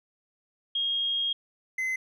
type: tone pair in turn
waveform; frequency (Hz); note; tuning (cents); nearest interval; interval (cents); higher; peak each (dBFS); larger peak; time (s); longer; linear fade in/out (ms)
sine / triangle; 3254 / 2050; G#7 / C7; -36 / -36; minor sixth; 800; first; -25; neither; 0.75-1.33 / 1.78-1.96; first; 5
effects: none